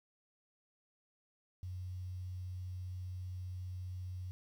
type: tone with quantisation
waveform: sine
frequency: 91.5 Hz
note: F#2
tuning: 19 cents flat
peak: -40 dBFS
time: 1.63-4.31 s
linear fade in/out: 0 ms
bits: 11
effects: none